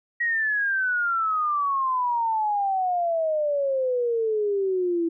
sine exponential sweep, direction down, 1912 to 329.6 Hz, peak -21 dBFS, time 0.2-5.09 s, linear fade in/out 10 ms, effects none

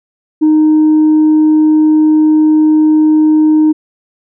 sine tone, 309.1 Hz, D#4, 11 cents flat, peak -3 dBFS, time 0.41-3.73 s, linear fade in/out 20 ms, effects tanh soft clip ceiling -3 dBFS

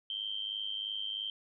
sine tone with amplitude modulation, 3136 Hz, G7, in tune, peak -31 dBFS, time 0.1-1.3 s, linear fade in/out 2 ms, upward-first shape sine, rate 103 Hz, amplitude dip 80%, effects none

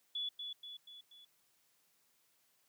sine tone with echo, 3424 Hz, A7, 48 cents flat, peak -36 dBFS, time 0.15-0.29 s, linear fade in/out 5 ms, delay 240 ms, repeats 4, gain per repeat -5 dB, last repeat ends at 1.25 s, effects white hiss -74 dBFS RMS until 2.68 s + high-pass 100 Hz 12 dB/octave

